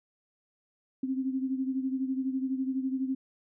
sine beating tone pair, 261.6 / 273.6 Hz, C4 / C#4, 0 / -23 cents, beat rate 12 Hz, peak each -29 / -35 dBFS, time 1.03-3.15 s, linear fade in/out 5 ms, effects none

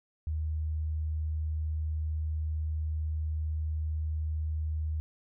sine tone, 77.78 Hz, D#2, in tune, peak -29 dBFS, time 0.27-5 s, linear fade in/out 0 ms, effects none

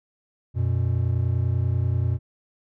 triangle tone pair together, 90.4 / 120.67 Hz, F#2 / B2, -40 / -40 cents, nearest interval perfect fourth, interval 500 cents, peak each -21 dBFS, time 0.54-2.19 s, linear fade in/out 50 ms, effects none

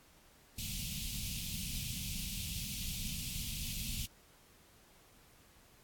pink band-stop noise, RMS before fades -40 dBFS, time 0.58-4.06 s, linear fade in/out 5 ms, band 220 to 2500 Hz, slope 48 dB/octave, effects pink hiss -63 dBFS RMS until 5.83 s + AAC 64 kbps

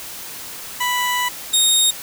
20% pulse tone pair in turn, 987.8 / 3720 Hz, B5 / A#7, 0 / -4 cents, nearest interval octave + major seventh, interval 2296 cents, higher second, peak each -13 / -7 dBFS, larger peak second, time 0.8-1.29 / 1.53-1.91 s, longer first, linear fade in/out 10 ms, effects white hiss -33 dBFS RMS until 2.02 s

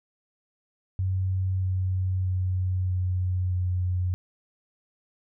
sine tone with pitch steps, 93.9 / 93.09 / 92.29 / 91.49 / 90.7 Hz, F#2 / F#2 / F#2 / F#2 / F#2, +26 / +11 / -4 / -19 / -34 cents, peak -23 dBFS, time 0.99-4.14 s, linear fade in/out 0 ms, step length 630 ms, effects none

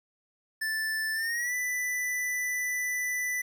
square tone with pitch glide, 1760 to 1987 Hz, A6 to B6, 0 to +10 cents, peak -29 dBFS, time 0.61-3.42 s, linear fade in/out 10 ms, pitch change +210 cents, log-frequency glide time 1.14-1.54 s, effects 10-bit

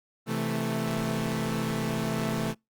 sawtooth chord, A minor, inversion first, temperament equal, 130.81 / 164.81 / 220 Hz, C3 / E3 / A3, 0 / 0 / 0 cents, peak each -29 / -29 / -26 dBFS, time 0.26-2.55 s, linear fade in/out 50 ms, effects noise-tail reverb RT60 0.2 s tail -26 dB re dry + Opus 24 kbps

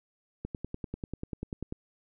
click train, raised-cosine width 3 ms, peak -22 dBFS, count 14, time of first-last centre 0.45-1.725 s, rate 10.2 Hz, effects none

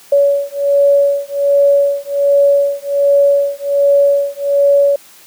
sine beating tone pair, 564 / 565.3 Hz, C#5 / C#5, +30 / +34 cents, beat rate 1.3 Hz, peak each -12 dBFS, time 0.12-4.96 s, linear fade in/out 5 ms, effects white hiss -42 dBFS RMS until 5.26 s + high-pass 150 Hz 12 dB/octave

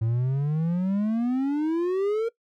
triangle exponential sweep, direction up, 110 to 466.2 Hz, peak -20 dBFS, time 0.01-2.29 s, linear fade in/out 10 ms, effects noise-tail reverb RT60 0.1 s tail -20 dB re dry

